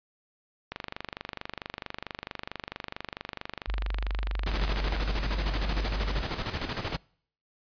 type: click train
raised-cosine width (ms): 0.3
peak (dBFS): -18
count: 105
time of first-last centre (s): 0.72-4.965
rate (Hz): 24.5
type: tone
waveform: sine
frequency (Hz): 49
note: G1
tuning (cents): 0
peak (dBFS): -27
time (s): 3.67-6.23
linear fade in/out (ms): 20
type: noise with tremolo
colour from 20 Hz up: pink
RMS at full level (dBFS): -31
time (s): 4.46-6.97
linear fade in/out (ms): 5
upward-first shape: square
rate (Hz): 13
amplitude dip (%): 55
effects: noise-tail reverb RT60 0.6 s tail -26 dB re dry + resampled to 11025 Hz